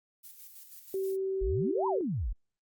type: noise with tremolo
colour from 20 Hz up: violet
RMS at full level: -48 dBFS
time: 0.23-1.17 s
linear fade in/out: 20 ms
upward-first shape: square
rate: 6.2 Hz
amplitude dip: 45%
type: tone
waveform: sine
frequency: 383.9 Hz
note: G4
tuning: 36 cents flat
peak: -29 dBFS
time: 0.94-2.01 s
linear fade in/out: 2 ms
type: exponential two-way sweep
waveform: sine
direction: up then down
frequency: 36.71 to 1035 to 36.71 Hz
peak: -29 dBFS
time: 1.41-2.33 s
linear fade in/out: 10 ms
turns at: 1.87 s
effects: Opus 48 kbps